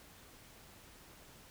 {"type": "silence", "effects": ["pink hiss -58 dBFS RMS until 1.5 s"]}